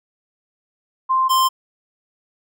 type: tone pair in turn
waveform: sine / square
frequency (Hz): 1046.5 / 1046.5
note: C6 / C6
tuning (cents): 0 / 0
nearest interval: unison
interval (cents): 0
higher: neither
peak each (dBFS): -14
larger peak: neither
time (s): 1.09-1.29 / 1.29-1.49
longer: neither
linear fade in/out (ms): 20
effects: none